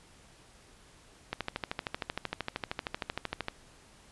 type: click train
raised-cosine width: 0.3 ms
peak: -16 dBFS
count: 29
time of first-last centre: 1.33-3.484 s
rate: 13 Hz
effects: pink hiss -58 dBFS RMS until 4.11 s + resampled to 24000 Hz